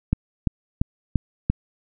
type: click train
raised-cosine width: 5 ms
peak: -6 dBFS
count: 5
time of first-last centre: 0.13-1.5 s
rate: 2.92 Hz
effects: none